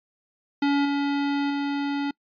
square tone with level steps, 283.4 Hz, C#4, 38 cents sharp, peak -20 / -23 / -25 dBFS, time 0.62-2.11 s, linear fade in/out 5 ms, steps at 0.85 / 1.5 s, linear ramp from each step 5 ms, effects noise-tail reverb RT60 0.1 s tail -26 dB re dry + resampled to 11025 Hz

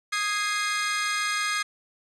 sawtooth chord, Ab major, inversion second, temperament equal with one note detuned, 1244.5 / 1650.7 / 2093 Hz, Eb6 / Ab6 / C7, 0 / -11 / 0 cents, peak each -25 / -26 / -26 dBFS, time 0.12-1.63 s, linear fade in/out 10 ms, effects resampled to 22050 Hz + 9-bit

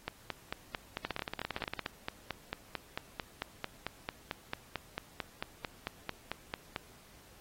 two click trains, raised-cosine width 0.3 ms, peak -19 / -18 dBFS, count 14 / 31, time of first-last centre 1.05-1.793 / 0.08-6.762 s, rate 17.5 / 4.49 Hz, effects pink hiss -59 dBFS RMS until 7.4 s + AAC 48 kbps

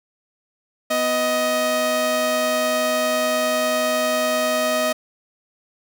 sawtooth tone pair together, 248.8 / 627 Hz, B3 / D#5, +13 / +13 cents, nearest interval octave + major third, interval 1600 cents, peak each -23 / -15 dBFS, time 0.9-4.93 s, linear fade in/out 10 ms, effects none

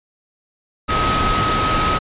sine tone in noise, 1270 Hz, D#6, 35 cents sharp, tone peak -18 dBFS, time 0.88-1.99 s, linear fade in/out 20 ms, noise pink, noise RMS -19 dBFS, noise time 0.88-1.99 s, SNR -2 dB, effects resampled to 8000 Hz

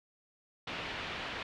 white low-pass noise, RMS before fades -40 dBFS, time 0.67-1.43 s, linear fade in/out 5 ms, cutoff 3300 Hz, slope 24 dB/octave, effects none

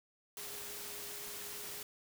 sine tone in noise, 412 Hz, G#4, 14 cents flat, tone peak -55 dBFS, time 0.37-1.83 s, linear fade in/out 2 ms, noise white, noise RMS -45 dBFS, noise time 0.37-1.83 s, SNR -13 dB, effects none

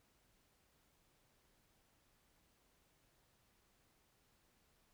silence, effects pink hiss -75 dBFS RMS until 4.93 s

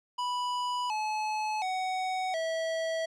square tone with pitch steps, 986 / 858.4 / 747.2 / 650.5 Hz, B5 / A5 / F#5 / E5, -3 / -43 / +17 / -23 cents, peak -30 dBFS, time 0.18-3.06 s, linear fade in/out 10 ms, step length 720 ms, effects low-pass 6000 Hz 12 dB/octave

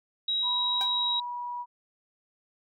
sine tone, 3838 Hz, A#7, 50 cents sharp, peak -25 dBFS, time 0.28-1.2 s, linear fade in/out 5 ms
sine tone with pitch glide, 987.8 to 969.7 Hz, B5 to B5, 0 to -32 cents, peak -32 dBFS, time 0.42-1.66 s, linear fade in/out 50 ms, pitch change -32 cents, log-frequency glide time 0.91-1.16 s
sawtooth tone with exponential decay, 784 Hz, G5, in tune, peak -27 dBFS, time 0.81-0.92 s, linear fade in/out 0 ms, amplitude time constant 23 ms
effects none

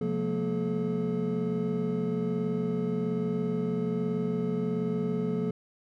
triangle tone cluster, 131.3 / 177.7 / 214.7 / 235.9 / 429.1 Hz, C3 / F3 / A3 / A#3 / A4, +6 / +30 / -42 / +21 / -43 cents, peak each -36 / -29 / -35 / -31 / -30 dBFS, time 0.01-5.51 s, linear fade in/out 5 ms, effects none

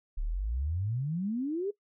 sine exponential sweep, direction up, 33 to 423 Hz, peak -29 dBFS, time 0.17-1.71 s, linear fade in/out 10 ms, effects noise-tail reverb RT60 0.1 s tail -19 dB re dry

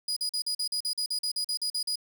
35% pulse tone bursts, 4927 Hz, D#8, 18 cents flat, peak -26 dBFS, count 15, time 0.08-1.957 s, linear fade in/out 5 ms, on 85 ms, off 43 ms, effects none

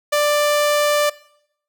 sawtooth tone, 590 Hz, D5, 8 cents sharp, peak -11 dBFS, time 0.12-1.1 s, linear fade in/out 10 ms, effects noise-tail reverb RT60 0.7 s tail -20 dB re dry

